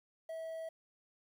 triangle tone with quantisation, 649 Hz, E5, 27 cents flat, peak -38 dBFS, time 0.29-0.69 s, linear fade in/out 5 ms, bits 11, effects none

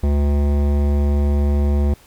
sine tone with hard clipping, 71.9 Hz, D2, 36 cents flat, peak -16 dBFS, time 0.03-1.94 s, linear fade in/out 5 ms, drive 16 dB, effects pink hiss -49 dBFS RMS until 2.06 s

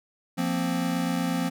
square chord, F suspended fourth, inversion none, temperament equal, 174.61 / 233.1 / 261.6 Hz, F3 / Bb3 / C4, 0 / 0 / 0 cents, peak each -29 / -32 / -29 dBFS, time 0.37-1.5 s, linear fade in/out 20 ms, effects none

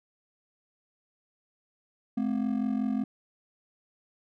triangle ring-modulated tone, 236.1 Hz, A#3, 22 cents sharp, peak -21 dBFS, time 2.17-3.04 s, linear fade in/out 5 ms, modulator 22.7 Hz, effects none

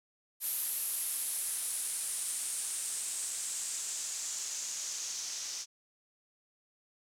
blue noise with low-pass filter sweep, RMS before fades -37 dBFS, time 0.4-5.66 s, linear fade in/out 50 ms, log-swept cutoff 12000 to 5900 Hz, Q 3.5, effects none

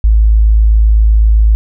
sine tone, 53.9 Hz, A1, 35 cents flat, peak -4 dBFS, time 0.04-1.55 s, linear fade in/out 0 ms, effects none

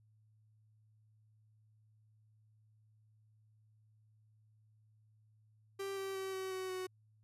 45% pulse tone with pitch steps, 392 / 387.7 / 383.5 / 379.3 / 375.2 / 371.1 Hz, G4 / G4 / G4 / F#4 / F#4 / F#4, 0 / -19 / -38 / +43 / +24 / +5 cents, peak -39 dBFS, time 5.79-6.87 s, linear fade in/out 10 ms, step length 180 ms, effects added 108 Hz sine -66 dBFS peak until 7.23 s + resampled to 32000 Hz

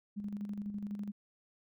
sine tone with tremolo, 204.9 Hz, G#3, 23 cents flat, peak -35 dBFS, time 0.16-1.12 s, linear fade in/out 20 ms, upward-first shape square, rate 12 Hz, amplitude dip 50%, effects none

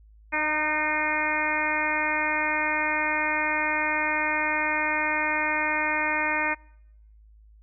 harmonic tone with a mistuned harmonic, 305.2 Hz, D#4, 33 cents flat, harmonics 1 / 2 / 3 / 4 / 5 / 6 / 7 / 8, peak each -35 / -34 / -30 / -35 / -32 / -30 / -29 / -30 dBFS, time 0.32-6.55 s, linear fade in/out 20 ms, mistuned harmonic 3, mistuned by +16 cents, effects noise-tail reverb RT60 0.8 s tail -25 dB re dry + added 53 Hz sine -50 dBFS peak until 7.62 s

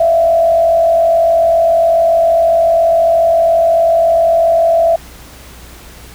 sine tone with frequency modulation, 667 Hz, E5, 20 cents sharp, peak -7 dBFS, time 0-4.96 s, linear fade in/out 5 ms, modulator 47.2 Hz, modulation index 0.56, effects added 60 Hz sine -37 dBFS peak until 6.14 s + pink hiss -37 dBFS RMS until 6.14 s

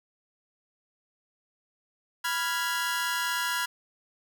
sawtooth chord, F diminished, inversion second, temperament equal, 987.8 / 1396.9 / 1661.2 Hz, Cb6 / F6 / Ab6, 0 / 0 / 0 cents, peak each -28 dBFS, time 2.24-3.66 s, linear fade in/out 10 ms, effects none

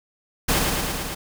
pink noise with echo, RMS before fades -20 dBFS, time 0.48-0.6 s, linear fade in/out 10 ms, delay 110 ms, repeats 5, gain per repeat -2 dB, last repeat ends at 1.15 s, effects none

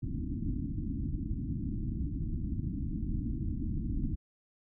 pink low-pass noise, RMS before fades -34 dBFS, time 0.02-4.16 s, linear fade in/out 20 ms, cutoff 320 Hz, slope 96 dB/octave, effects none

